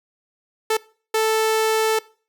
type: tone bursts at uneven times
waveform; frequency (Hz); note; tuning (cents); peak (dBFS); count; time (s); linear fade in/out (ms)
sawtooth; 440; A4; 0; -13; 2; 0.7-0.77 / 1.14-1.99; 5
effects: noise-tail reverb RT60 0.4 s tail -21 dB re dry